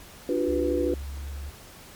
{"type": "chord", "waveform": "sine", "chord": "G dominant seventh", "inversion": "second", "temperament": "equal with one note detuned", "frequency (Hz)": [293.7, 349.2, 381.9, 493.9], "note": ["D4", "F4", "G4", "B4"], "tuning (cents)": [0, 0, -45, 0], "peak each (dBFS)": [-28, -27, -31, -27], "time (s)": [0.29, 0.94], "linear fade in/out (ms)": 2}
{"type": "tone with pitch glide", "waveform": "sine", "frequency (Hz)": [69.3, 70.19], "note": ["C#2", "C#2"], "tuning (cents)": [0, 22], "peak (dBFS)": -32, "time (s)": [0.47, 1.51], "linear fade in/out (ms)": 20, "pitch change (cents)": 22, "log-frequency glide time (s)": [1.07, 1.28]}
{"effects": ["pink hiss -47 dBFS RMS until 1.95 s", "MP3 96 kbps"]}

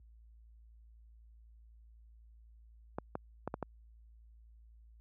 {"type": "clicks", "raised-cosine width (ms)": 1, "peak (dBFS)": -22, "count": 5, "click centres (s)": [2.985, 3.154, 3.476, 3.541, 3.627], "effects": ["added 56 Hz sine -49 dBFS peak until 5 s", "high-pass 80 Hz 12 dB/octave"]}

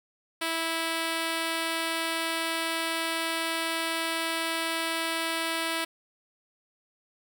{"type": "tone", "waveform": "5% pulse", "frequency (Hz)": 328, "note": "E4", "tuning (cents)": -9, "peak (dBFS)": -16, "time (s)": [0.41, 5.85], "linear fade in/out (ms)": 10, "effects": []}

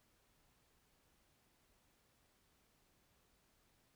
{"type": "silence", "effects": ["pink hiss -75 dBFS RMS until 3.95 s"]}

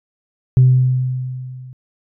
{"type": "tone with level ramp", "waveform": "sine", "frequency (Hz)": 128, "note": "C3", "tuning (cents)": -38, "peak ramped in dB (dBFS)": [-4, -33], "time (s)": [0.57, 1.73], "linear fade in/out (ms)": 0, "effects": ["tanh soft clip ceiling -3 dBFS"]}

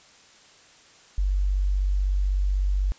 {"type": "tone", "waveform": "sine", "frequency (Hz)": 48.03, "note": "G1", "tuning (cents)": -35, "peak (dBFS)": -20, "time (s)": [1.18, 2.92], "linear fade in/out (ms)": 0, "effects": ["white hiss -53 dBFS RMS until 2.98 s", "resampled to 16000 Hz"]}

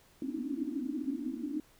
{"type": "band-pass noise", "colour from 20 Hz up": "pink", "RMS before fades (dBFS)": -36, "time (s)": [0.22, 1.6], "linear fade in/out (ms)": 2, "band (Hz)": [240, 320], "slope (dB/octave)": 96, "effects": ["pink hiss -63 dBFS RMS until 1.79 s"]}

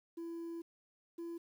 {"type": "tone pair in turn", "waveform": "sine", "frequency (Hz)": [335, 337.7], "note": ["E4", "E4"], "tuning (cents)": [28, 42], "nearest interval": "unison", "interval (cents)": 14, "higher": "second", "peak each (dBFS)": [-38, -38], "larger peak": "neither", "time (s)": [[0.17, 0.62], [1.18, 1.38]], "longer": "first", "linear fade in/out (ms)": 10, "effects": ["tanh soft clip ceiling -40 dBFS", "11-bit"]}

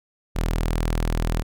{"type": "tone", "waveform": "sawtooth", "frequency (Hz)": 40.62, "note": "E1", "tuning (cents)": -25, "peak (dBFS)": -17, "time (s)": [0.35, 1.43], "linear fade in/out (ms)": 20, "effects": []}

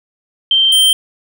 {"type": "tone pair in turn", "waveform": ["sine", "square"], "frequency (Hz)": [3136, 3136], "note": ["G7", "G7"], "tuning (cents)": [0, 0], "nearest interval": "unison", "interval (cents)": 0, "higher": "neither", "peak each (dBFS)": -8, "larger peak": "neither", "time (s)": [[0.51, 0.72], [0.72, 0.93]], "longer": "neither", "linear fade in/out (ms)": 2, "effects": []}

